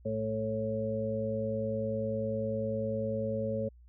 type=harmonic tone; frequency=110 Hz; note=A2; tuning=in tune; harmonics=1 / 2 / 4 / 5; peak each=-37 / -36 / -38 / -33 dBFS; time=0.05-3.69 s; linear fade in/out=10 ms; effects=added 60 Hz sine -53 dBFS peak until 3.88 s